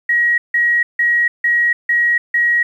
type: tone bursts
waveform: sine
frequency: 1900 Hz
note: A#6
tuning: 33 cents sharp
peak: -11 dBFS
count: 6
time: 0.09-2.63 s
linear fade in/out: 5 ms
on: 290 ms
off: 160 ms
effects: 8-bit